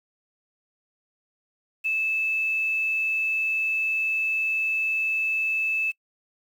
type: tone with quantisation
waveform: sine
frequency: 2622 Hz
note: E7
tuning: 10 cents flat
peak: -22 dBFS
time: 1.84-5.92 s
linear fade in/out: 20 ms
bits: 8
effects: noise-tail reverb RT60 0.1 s tail -23 dB re dry